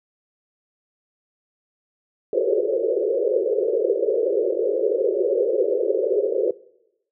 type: band-pass noise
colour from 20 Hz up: white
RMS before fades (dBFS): -21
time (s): 2.33-6.51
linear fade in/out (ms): 2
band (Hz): 360 to 550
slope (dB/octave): 96
effects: noise-tail reverb RT60 0.9 s tail -22 dB re dry